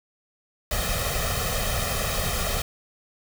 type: noise with comb filter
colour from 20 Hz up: pink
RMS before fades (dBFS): -26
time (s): 0.71-2.62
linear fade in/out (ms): 2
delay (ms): 1.6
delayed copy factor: +0.9
effects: none